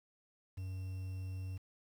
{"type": "tone with quantisation", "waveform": "triangle", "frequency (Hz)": 93.6, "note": "F#2", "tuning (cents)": 20, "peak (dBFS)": -37, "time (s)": [0.57, 1.58], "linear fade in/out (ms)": 10, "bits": 10, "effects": []}